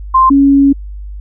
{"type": "tone pair in turn", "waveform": "sine", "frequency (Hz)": [1046.5, 277.9], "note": ["C6", "C#4"], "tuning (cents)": [0, 4], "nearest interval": "octave + major seventh", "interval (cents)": 2296, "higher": "first", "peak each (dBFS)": -4, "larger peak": "neither", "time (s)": [[0.14, 0.3], [0.3, 0.73]], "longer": "second", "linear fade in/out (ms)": 10, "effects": ["added 50 Hz sine -23 dBFS peak until 1.2 s"]}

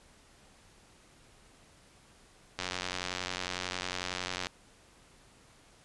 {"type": "click train", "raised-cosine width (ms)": 0.2, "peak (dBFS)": -16, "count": 172, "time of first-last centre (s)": [2.59, 4.469], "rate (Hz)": 91, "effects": ["pink hiss -60 dBFS RMS until 5.84 s", "resampled to 24000 Hz"]}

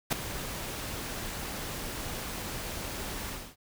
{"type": "noise with ADSR envelope", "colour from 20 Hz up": "pink", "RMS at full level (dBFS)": -24, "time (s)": [0.1, 3.56], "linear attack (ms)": 24, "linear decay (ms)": 6, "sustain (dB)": -13, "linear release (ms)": 270, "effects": []}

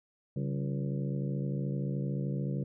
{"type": "harmonic tone with a mistuned harmonic", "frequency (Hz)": 69.7, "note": "C#2", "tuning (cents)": 10, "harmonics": [2, 3, 4, 5, 6, 7, 8], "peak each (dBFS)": [-32, -36, -43, -44, -48, -45, -50], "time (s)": [0.36, 2.64], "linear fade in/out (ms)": 5, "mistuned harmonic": 3, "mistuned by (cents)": -140, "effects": []}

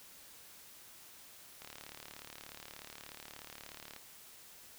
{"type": "click train", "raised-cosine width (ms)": 0.2, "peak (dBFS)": -30, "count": 87, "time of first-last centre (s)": [1.62, 3.963], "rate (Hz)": 36.7, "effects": ["white hiss -56 dBFS RMS until 4.78 s"]}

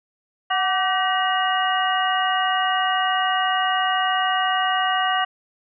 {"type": "tone cluster", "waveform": "sine", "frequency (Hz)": [743, 1163, 1532, 1905, 2871], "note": ["F#5", "D6", "G6", "A#6", "F7"], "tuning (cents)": [7, -17, -40, 37, 47], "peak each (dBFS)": [-22, -24, -27, -27, -26], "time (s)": [0.5, 5.25], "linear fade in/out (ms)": 10, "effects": []}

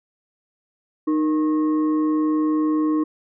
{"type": "tone with frequency modulation", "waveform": "sine", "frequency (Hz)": 308, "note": "D#4", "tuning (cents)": -17, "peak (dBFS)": -17, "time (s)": [1.07, 3.04], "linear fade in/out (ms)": 10, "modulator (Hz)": 777, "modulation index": 0.4, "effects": []}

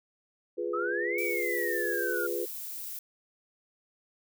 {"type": "chord", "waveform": "sine", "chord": "F diminished", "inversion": "none", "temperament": "equal", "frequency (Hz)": [349.2, 415.3, 493.9], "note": ["F4", "Ab4", "Cb5"], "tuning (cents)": [0, 0, 0], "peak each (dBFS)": -34, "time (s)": [0.57, 2.46], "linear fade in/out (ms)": 20}
{"type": "exponential two-way sweep", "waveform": "sine", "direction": "up then down", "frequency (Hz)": [1244.5, 2329, 1399], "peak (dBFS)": -31, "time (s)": [0.73, 2.27], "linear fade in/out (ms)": 10, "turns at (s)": 1.21}
{"type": "noise", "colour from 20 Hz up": "violet", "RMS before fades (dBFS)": -39, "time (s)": [1.18, 2.99], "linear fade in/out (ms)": 2}
{"effects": []}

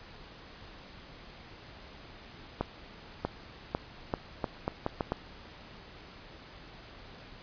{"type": "accelerating click train", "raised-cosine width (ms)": 1, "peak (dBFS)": -15, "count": 9, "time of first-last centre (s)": [2.61, 5.121], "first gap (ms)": 640, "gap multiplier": 0.78, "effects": ["pink hiss -50 dBFS RMS until 7.42 s", "resampled to 11025 Hz"]}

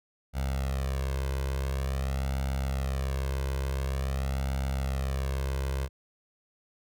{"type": "tone with flanger", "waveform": "sawtooth", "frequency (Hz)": 67, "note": "C2", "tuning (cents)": 42, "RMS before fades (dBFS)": -30, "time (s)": [0.33, 5.89], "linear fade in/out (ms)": 50, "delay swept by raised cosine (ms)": [1.4, 1.97], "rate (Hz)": 0.47, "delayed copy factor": 0.95, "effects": []}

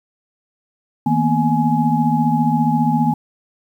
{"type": "tone cluster", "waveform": "sine", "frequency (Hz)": [158.6, 230.7, 245.5, 839], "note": ["D#3", "A#3", "B3", "G#5"], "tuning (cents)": [33, -18, -10, 17], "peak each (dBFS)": -19, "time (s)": [1.06, 3.14], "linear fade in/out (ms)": 5, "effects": ["8-bit"]}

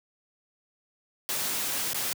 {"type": "noise with dropouts", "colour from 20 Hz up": "white", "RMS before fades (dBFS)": -30, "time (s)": [1.29, 2.13], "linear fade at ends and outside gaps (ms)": 0, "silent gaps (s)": [1.932, 1.945], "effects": ["high-pass 100 Hz 12 dB/octave"]}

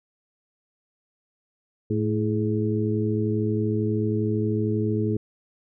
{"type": "harmonic tone with a mistuned harmonic", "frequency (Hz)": 109.4, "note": "A2", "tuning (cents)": -9, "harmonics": [1, 2, 3, 4], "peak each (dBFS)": [-25, -27, -28, -28], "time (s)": [1.9, 5.17], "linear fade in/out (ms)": 5, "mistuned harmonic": 4, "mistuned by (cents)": -67, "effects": []}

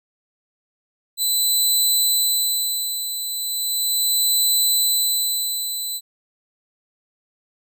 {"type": "tone with tremolo", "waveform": "15% pulse", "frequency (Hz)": 4005, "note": "B7", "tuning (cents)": 23, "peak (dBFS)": -9, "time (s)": [1.17, 6.01], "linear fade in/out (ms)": 50, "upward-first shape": "sine", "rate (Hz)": 0.37, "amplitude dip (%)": 65, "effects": []}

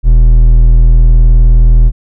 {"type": "tone with hard clipping", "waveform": "sine", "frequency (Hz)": 40.3, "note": "E1", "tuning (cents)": -38, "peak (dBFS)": -3, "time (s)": [0.03, 1.92], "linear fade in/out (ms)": 50, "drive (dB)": 6, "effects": []}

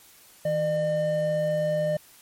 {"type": "tone pair together", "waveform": "triangle", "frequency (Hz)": [160, 604.1], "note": ["D#3", "D5"], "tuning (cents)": [49, 49], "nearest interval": "octave + major seventh", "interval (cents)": 2300, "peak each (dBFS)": [-28, -21], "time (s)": [0.45, 1.97], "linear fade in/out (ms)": 5, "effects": ["white hiss -53 dBFS RMS until 2.21 s", "MP3 64 kbps"]}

